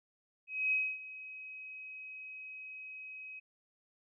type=tone with ADSR envelope; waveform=sine; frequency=2538 Hz; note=D#7; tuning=34 cents sharp; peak=-27 dBFS; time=0.47-3.4 s; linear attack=250 ms; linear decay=260 ms; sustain=-17 dB; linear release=14 ms; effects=none